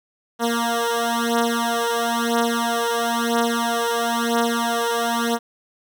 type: beating tone pair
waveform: 10% pulse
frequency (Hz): 233.1 / 234.1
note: A#3 / A#3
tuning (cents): 0 / +8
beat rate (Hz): 1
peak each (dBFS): -14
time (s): 0.39-5.39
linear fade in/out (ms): 50
effects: none